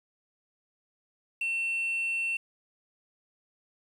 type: tone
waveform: sine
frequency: 2700 Hz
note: E7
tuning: 41 cents sharp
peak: -25 dBFS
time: 1.41-2.37 s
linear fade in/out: 5 ms
effects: tanh soft clip ceiling -26 dBFS + 9-bit